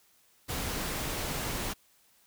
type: noise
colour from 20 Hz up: pink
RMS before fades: -34 dBFS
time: 0.48-1.74 s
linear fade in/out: 20 ms
effects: white hiss -65 dBFS RMS until 2.26 s